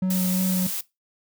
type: tone with vibrato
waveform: triangle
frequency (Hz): 185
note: F#3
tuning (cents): 0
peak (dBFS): -18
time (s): 0.02-0.67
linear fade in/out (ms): 5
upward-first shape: sine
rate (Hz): 3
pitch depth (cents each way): 12
type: noise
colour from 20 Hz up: blue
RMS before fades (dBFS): -29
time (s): 0.1-0.81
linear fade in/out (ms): 5
effects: noise-tail reverb RT60 0.2 s tail -19 dB re dry